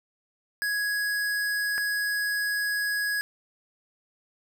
square tone pair in turn, 1666 / 1666 Hz, G#6 / G#6, +5 / +5 cents, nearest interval unison, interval 0 cents, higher neither, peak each -26 dBFS, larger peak neither, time 0.62-1.78 / 1.78-3.21 s, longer second, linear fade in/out 0 ms, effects none

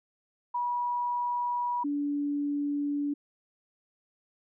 sine tone pair in turn, 970 / 288.4 Hz, B5 / D4, -31 / -31 cents, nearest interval octave + major sixth, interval 2100 cents, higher first, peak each -27 dBFS, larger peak neither, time 0.54-1.84 / 1.84-3.14 s, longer neither, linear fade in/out 10 ms, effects none

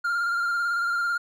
triangle tone with vibrato, 1396.9 Hz, F6, in tune, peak -21 dBFS, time 0.04-1.18 s, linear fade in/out 10 ms, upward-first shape square, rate 18 Hz, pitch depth 23 cents each way, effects none

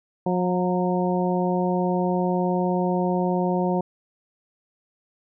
harmonic tone with a mistuned harmonic, 180.2 Hz, F#3, 45 cents flat, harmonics 1 / 2 / 3 / 4 / 5, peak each -23 / -26 / -28 / -29 / -30 dBFS, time 0.26-3.81 s, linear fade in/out 5 ms, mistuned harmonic 5, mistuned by +35 cents, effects none

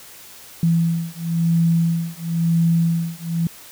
sine beating tone pair, 166.4 / 167.38 Hz, E3 / E3, +17 / +27 cents, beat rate 0.98 Hz, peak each -19 dBFS, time 0.63-3.47 s, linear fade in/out 2 ms, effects white hiss -42 dBFS RMS until 3.71 s

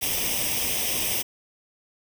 white noise with comb filter, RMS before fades -26 dBFS, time 0.01-1.23 s, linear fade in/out 20 ms, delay 0.35 ms, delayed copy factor +0.75, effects none

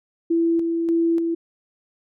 sine tone with tremolo, 333.5 Hz, E4, 20 cents sharp, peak -16 dBFS, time 0.3-1.35 s, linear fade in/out 10 ms, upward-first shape square, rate 1.7 Hz, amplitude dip 35%, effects none

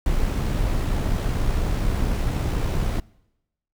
brown noise with amplitude modulation, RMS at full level -21 dBFS, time 0.06-3 s, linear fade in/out 2 ms, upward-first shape sine, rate 64.3 Hz, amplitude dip 30%, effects noise-tail reverb RT60 0.9 s tail -24 dB re dry

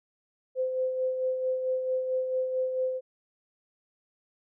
sine tone with tremolo, 515 Hz, C5, 28 cents flat, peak -24 dBFS, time 0.55-3.01 s, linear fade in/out 50 ms, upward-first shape sine, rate 4.5 Hz, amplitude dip 45%, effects none

